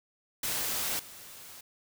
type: noise with level steps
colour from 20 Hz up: white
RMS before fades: -32 / -48 dBFS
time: 0.43-1.61 s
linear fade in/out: 5 ms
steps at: 0.99 s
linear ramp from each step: 5 ms
effects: none